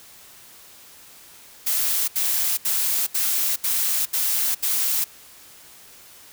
blue noise bursts, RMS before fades -22 dBFS, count 7, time 1.66-5.044 s, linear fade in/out 10 ms, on 420 ms, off 74 ms, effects white hiss -47 dBFS RMS until 6.32 s

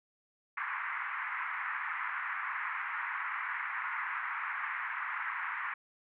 white band-pass noise, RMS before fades -37 dBFS, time 0.57-5.74 s, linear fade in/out 5 ms, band 960 to 2100 Hz, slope 48 dB/octave, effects none

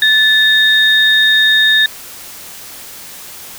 sine tone pair together, 1745 / 3700 Hz, A6 / A#7, -15 / -14 cents, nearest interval octave + minor second, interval 1301 cents, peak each -10 dBFS, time 0.02-1.86 s, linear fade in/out 2 ms, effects white hiss -32 dBFS RMS until 3.58 s

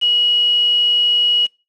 sine tone with quantisation, 2908 Hz, F#7, 31 cents flat, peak -12 dBFS, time 0.01-1.47 s, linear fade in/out 20 ms, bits 5, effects noise-tail reverb RT60 0.3 s tail -25 dB re dry + low-pass 5000 Hz 12 dB/octave

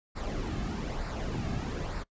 brown noise with flanger, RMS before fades -34 dBFS, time 0.15-2.04 s, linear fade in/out 20 ms, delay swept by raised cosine 0.31 to 2.11 ms, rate 1.1 Hz, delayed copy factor -0.55, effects noise-tail reverb RT60 0.1 s tail -23 dB re dry + resampled to 16000 Hz

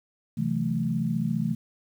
sine chord, F# half-diminished seventh, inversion second, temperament equal, 130.81 / 164.81 / 185 / 220 Hz, C3 / E3 / F#3 / A3, 0 / 0 / 0 / 0 cents, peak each -31 / -28 / -33 / -28 dBFS, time 0.37-1.55 s, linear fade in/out 10 ms, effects 9-bit

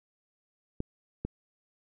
clicks, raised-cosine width 3 ms, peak -19 dBFS, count 2, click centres 0.804 / 1.25 s, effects none

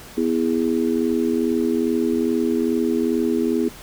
harmonic tone, 82.41 Hz, E2, in tune, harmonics 3 / 4 / 5, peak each -21 / -22 / -23 dBFS, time 0.17-3.69 s, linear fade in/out 10 ms, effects pink hiss -41 dBFS RMS until 3.82 s

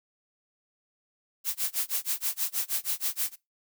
blue noise with tremolo, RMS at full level -27 dBFS, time 1.44-3.36 s, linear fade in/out 50 ms, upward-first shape sine, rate 6.3 Hz, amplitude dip 100%, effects noise-tail reverb RT60 0.2 s tail -20 dB re dry

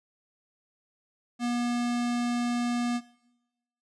square tone, 240.7 Hz, B3, 44 cents flat, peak -27 dBFS, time 1.39-3.01 s, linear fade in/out 50 ms, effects noise-tail reverb RT60 0.9 s tail -19 dB re dry + resampled to 22050 Hz

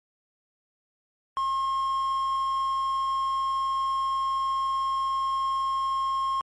triangle tone with quantisation, 1074 Hz, C6, 45 cents sharp, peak -22 dBFS, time 1.37-6.41 s, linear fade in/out 0 ms, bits 8, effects MP3 48 kbps

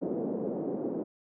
white band-pass noise, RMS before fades -33 dBFS, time 0.01-1.04 s, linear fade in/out 20 ms, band 190 to 470 Hz, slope 24 dB/octave, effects none

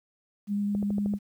sine tone with vibrato, 203.6 Hz, G#3, 34 cents flat, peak -25 dBFS, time 0.47-1.19 s, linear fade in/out 50 ms, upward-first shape square, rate 9.7 Hz, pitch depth 8 cents each way
click train, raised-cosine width 2 ms, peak -22 dBFS, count 6, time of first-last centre 0.75-1.138 s, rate 12.9 Hz
effects high-pass 60 Hz 12 dB/octave + 10-bit

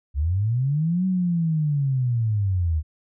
sine linear two-way sweep, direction up then down, 65.41 to 189.2 to 74.5 Hz, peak -19 dBFS, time 0.14-2.83 s, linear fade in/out 50 ms, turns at 1.06 s, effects none

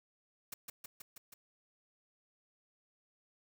white noise with echo, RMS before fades -43 dBFS, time 0.52-0.54 s, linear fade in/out 5 ms, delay 160 ms, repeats 5, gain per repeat -2 dB, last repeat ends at 1.34 s, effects none

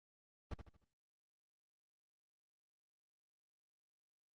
brown noise with echo, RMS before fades -42 dBFS, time 0.51-0.54 s, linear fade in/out 5 ms, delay 76 ms, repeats 4, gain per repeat -8 dB, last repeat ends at 0.844 s, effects low-pass 5000 Hz 12 dB/octave + Opus 24 kbps

